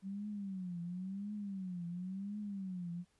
sine tone with vibrato, 189.6 Hz, F#3, 43 cents sharp, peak -39 dBFS, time 0.02-3.05 s, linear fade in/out 50 ms, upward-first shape triangle, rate 0.95 Hz, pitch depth 190 cents each way, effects pink hiss -75 dBFS RMS until 3.19 s + resampled to 24000 Hz

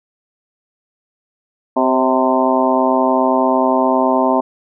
harmonic tone with a mistuned harmonic, 129.5 Hz, C3, 17 cents flat, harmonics 2 / 3 / 4 / 5 / 6 / 7 / 8, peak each -17 / -21 / -22 / -17 / -23 / -18 / -21 dBFS, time 1.76-4.41 s, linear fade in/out 10 ms, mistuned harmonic 4, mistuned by +57 cents, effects none

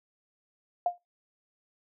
sine tone with exponential decay, 705 Hz, F5, 16 cents sharp, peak -20 dBFS, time 0.86-0.98 s, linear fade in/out 2 ms, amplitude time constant 24 ms, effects noise-tail reverb RT60 0.2 s tail -20 dB re dry

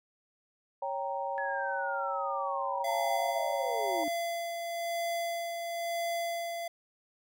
sine chord, G diminished, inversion second, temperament equal, 554.4 / 784 / 932.3 Hz, Db5 / G5 / Bb5, 0 / 0 / 0 cents, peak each -36 / -36 / -36 dBFS, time 0.82-4.04 s, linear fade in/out 5 ms
sine linear sweep, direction down, 1704 to 290 Hz, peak -35 dBFS, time 1.38-4.08 s, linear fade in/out 0 ms
square tone with tremolo, 681 Hz, F5, 44 cents flat, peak -31 dBFS, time 2.84-6.68 s, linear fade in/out 5 ms, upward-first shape sine, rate 1 Hz, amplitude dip 40%
effects none

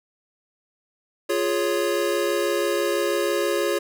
square chord, Db major, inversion first, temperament equal, 349.2 / 415.3 / 554.4 Hz, F4 / Ab4 / Db5, 0 / 0 / 0 cents, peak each -26 dBFS, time 1.29-3.79 s, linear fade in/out 10 ms, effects none

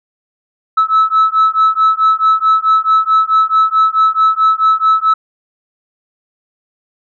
sine beating tone pair, 1300 / 1304.6 Hz, E6 / E6, -24 / -18 cents, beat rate 4.6 Hz, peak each -10 dBFS, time 0.77-5.14 s, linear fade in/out 10 ms, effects tanh soft clip ceiling -4 dBFS

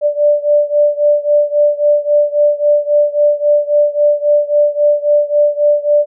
sine beating tone pair, 587.3 / 591 Hz, D5 / D5, 0 / +11 cents, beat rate 3.7 Hz, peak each -11 / -13 dBFS, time 0.01-6.06 s, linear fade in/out 50 ms, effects none

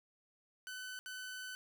sawtooth tone bursts at uneven times, 1508 Hz, F#6, 32 cents sharp, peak -40 dBFS, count 2, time 0.67-0.99 / 1.06-1.55 s, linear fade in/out 0 ms, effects none

